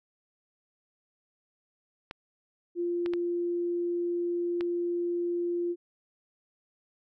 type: clicks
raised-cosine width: 0.3 ms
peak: -22 dBFS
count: 4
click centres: 2.111 / 3.061 / 3.136 / 4.609 s
type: tone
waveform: sine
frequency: 347.5 Hz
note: F4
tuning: 9 cents flat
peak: -27 dBFS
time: 2.75-5.76 s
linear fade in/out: 50 ms
effects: none